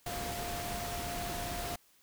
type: tone in noise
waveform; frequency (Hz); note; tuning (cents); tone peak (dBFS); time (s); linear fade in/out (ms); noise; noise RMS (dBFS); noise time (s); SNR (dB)
sine; 700; F5; +4; -40; 0.06-1.76; 5; pink; -39; 0.06-1.76; -4
effects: white hiss -66 dBFS RMS until 2.02 s